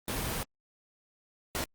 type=noise bursts at uneven times; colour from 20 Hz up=pink; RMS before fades=-33 dBFS; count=2; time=0.08-0.43 / 1.55-1.64 s; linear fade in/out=0 ms; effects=Opus 24 kbps